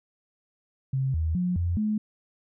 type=tone with pitch steps; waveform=sine; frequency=133.3 / 80 / 179.2 / 86.8 / 213.4 Hz; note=C3 / D#2 / F3 / F2 / G#3; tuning=+33 / +49 / +45 / -10 / +47 cents; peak=-23 dBFS; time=0.93-1.98 s; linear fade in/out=5 ms; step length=210 ms; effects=none